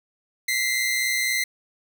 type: tone pair together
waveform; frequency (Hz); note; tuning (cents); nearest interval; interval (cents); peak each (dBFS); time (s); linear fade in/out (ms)
sawtooth; 1957 / 2081; B6 / C7; -16 / -10; minor second; 106; -25 / -19; 0.48-1.44; 5
effects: none